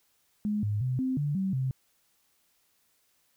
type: tone with pitch steps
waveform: sine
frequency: 209.5 / 104.1 / 127.7 / 259.7 / 145.7 / 191.6 / 131.2 Hz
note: G#3 / G#2 / C3 / C4 / D3 / G3 / C3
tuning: +15 / +5 / -42 / -13 / -13 / -39 / +5 cents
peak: -26 dBFS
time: 0.45-1.71 s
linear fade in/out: 0 ms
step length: 180 ms
effects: white hiss -70 dBFS RMS until 3.36 s